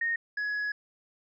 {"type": "tone pair in turn", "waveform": ["sine", "triangle"], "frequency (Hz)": [1851, 1681.2], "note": ["A#6", "G#6"], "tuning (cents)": [-13, 21], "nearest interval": "major second", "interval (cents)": 166, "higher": "first", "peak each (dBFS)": [-26, -27], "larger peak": "first", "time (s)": [[0.01, 0.16], [0.37, 0.72]], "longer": "second", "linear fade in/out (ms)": 5, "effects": ["resampled to 16000 Hz"]}